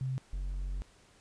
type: tone pair in turn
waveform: sine / triangle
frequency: 131.1 / 46.35 Hz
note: C3 / F#1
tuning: +4 / +4 cents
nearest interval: octave + tritone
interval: 1800 cents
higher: first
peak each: -31 / -31 dBFS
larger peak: neither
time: 0.01-0.18 / 0.33-0.82 s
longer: second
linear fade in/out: 0 ms
effects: pink hiss -62 dBFS RMS until 1.2 s + resampled to 22050 Hz